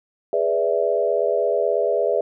sine chord, E dominant seventh, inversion first, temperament equal with one note detuned, 415.3 / 493.9 / 582.9 / 659.3 Hz, G#4 / B4 / D5 / E5, 0 / 0 / -13 / 0 cents, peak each -23 dBFS, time 0.33-2.21 s, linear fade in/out 2 ms, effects none

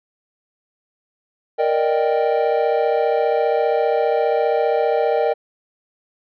triangle chord, Eb major seventh, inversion second, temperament equal, 466.2 / 587.3 / 622.3 / 784 Hz, Bb4 / D5 / Eb5 / G5, 0 / 0 / 0 / 0 cents, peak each -17 / -21 / -20 / -20 dBFS, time 1.58-5.34 s, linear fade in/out 20 ms, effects resampled to 11025 Hz

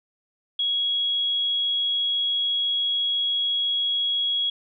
sine tone, 3322 Hz, G#7, in tune, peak -21 dBFS, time 0.59-4.5 s, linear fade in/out 5 ms, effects none

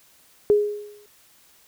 sine tone with exponential decay, 415.3 Hz, G#4, in tune, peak -11 dBFS, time 0.5-1.06 s, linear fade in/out 0 ms, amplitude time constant 120 ms, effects white hiss -56 dBFS RMS until 1.67 s

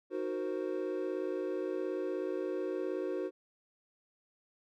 triangle chord, C half-diminished seventh, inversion first, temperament equal, 311.1 / 370 / 466.2 / 523.3 Hz, Eb4 / Gb4 / Bb4 / C5, 0 / 0 / 0 / 0 cents, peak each -38 / -34 / -39 / -38 dBFS, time 0.1-3.31 s, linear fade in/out 50 ms, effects none

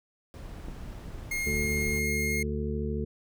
brown noise, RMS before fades -40 dBFS, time 0.34-1.99 s, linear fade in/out 0 ms
click, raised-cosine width 2 ms, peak -28 dBFS, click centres 0.684 s
45% pulse tone, 2138 Hz, C7, 37 cents sharp, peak -29 dBFS, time 1.31-2.43 s, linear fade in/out 5 ms
harmonic tone, 73.5 Hz, D2, 2 cents sharp, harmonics 1 / 2 / 3 / 5 / 6, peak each -32 / -36 / -34 / -38 / -36 dBFS, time 1.46-3.05 s, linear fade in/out 10 ms
effects none

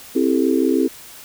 sine chord, A minor seventh, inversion first, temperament just, 264 / 330 / 396 / 440 Hz, C4 / E4 / G4 / A4, +16 / +2 / +18 / 0 cents, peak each -18 / -19 / -21 / -23 dBFS, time 0.15-0.88 s, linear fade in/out 10 ms, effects white hiss -40 dBFS RMS until 1.24 s

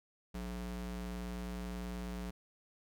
square ring-modulated tone, 119.4 Hz, A#2, 42 cents sharp, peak -37 dBFS, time 0.34-2.31 s, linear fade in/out 10 ms, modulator 64.3 Hz, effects none

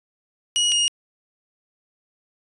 sawtooth tone pair in turn, 2902 / 2864 Hz, F#7 / F7, -34 / +43 cents, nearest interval unison, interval 23 cents, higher first, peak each -14 dBFS, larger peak neither, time 0.56-0.72 / 0.72-0.88 s, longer neither, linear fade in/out 0 ms, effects resampled to 22050 Hz

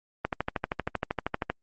click train, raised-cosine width 0.5 ms, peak -12 dBFS, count 17, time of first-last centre 0.25-1.5 s, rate 12.8 Hz, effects Opus 24 kbps

